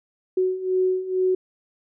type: beating tone pair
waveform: sine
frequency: 370 / 372.2 Hz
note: F#4 / F#4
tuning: 0 / +10 cents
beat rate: 2.2 Hz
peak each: -25 / -21 dBFS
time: 0.37-1.35 s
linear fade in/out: 5 ms
effects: none